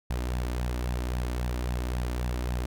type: tone with flanger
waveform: sawtooth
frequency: 61.3 Hz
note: B1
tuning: 12 cents flat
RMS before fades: -30 dBFS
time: 0.1-2.66 s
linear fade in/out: 5 ms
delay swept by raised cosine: 1.1 to 3.4 ms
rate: 3.7 Hz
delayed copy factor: +0.5
effects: none